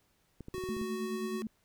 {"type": "clicks", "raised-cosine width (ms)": 3, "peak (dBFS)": -31, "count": 8, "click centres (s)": [0.407, 0.484, 0.547, 0.581, 0.638, 0.689, 0.767, 0.815]}
{"type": "tone", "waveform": "square", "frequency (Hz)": 370, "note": "F#4", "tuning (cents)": 0, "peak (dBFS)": -37, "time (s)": [0.54, 1.42], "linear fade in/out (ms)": 0}
{"type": "tone with tremolo", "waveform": "sine", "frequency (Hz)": 220.2, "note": "A3", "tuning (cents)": 2, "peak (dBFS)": -33, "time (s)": [0.69, 1.47], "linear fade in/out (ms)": 2, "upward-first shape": "sine", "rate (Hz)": 9.5, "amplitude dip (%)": 65}
{"effects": ["pink hiss -72 dBFS RMS until 1.64 s"]}